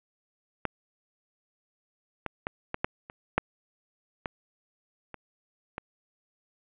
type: clicks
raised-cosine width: 0.5 ms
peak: -12 / -16 / -15 / -15 / -10 / -27 / -7 / -16 / -24 / -19 dBFS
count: 10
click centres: 0.653 / 2.263 / 2.469 / 2.744 / 2.845 / 3.099 / 3.38 / 4.258 / 5.143 / 5.781 s
effects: resampled to 8000 Hz + 8-bit